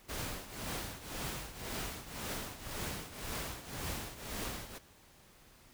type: noise with tremolo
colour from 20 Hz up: pink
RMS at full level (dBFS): -38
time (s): 0.08-4.79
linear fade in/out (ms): 20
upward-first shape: triangle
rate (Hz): 1.9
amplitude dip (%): 80
effects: pink hiss -61 dBFS RMS until 5.73 s